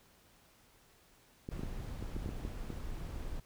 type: clicks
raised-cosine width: 3 ms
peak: -27 dBFS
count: 9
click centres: 1.489 / 1.594 / 1.634 / 2.026 / 2.165 / 2.26 / 2.291 / 2.451 / 2.703 s
type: noise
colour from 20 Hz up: brown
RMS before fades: -41 dBFS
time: 1.51-3.4 s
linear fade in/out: 5 ms
effects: pink hiss -65 dBFS RMS until 3.45 s